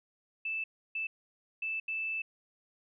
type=tone bursts at uneven times; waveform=sine; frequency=2637 Hz; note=E7; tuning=in tune; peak=-32 dBFS; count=4; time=0.45-0.64 / 0.95-1.07 / 1.62-1.8 / 1.88-2.22 s; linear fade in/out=5 ms; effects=none